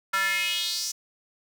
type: tone with high-pass filter sweep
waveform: square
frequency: 194.1 Hz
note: G3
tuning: 17 cents flat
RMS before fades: -27 dBFS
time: 0.13-0.92 s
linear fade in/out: 10 ms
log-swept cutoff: 1400 to 6100 Hz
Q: 4
effects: none